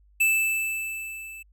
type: tone with level ramp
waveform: square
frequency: 2637 Hz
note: E7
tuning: in tune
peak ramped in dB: -18 to -40 dBFS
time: 0.2-1.43 s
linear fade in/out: 10 ms
effects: added 50 Hz sine -55 dBFS peak until 1.52 s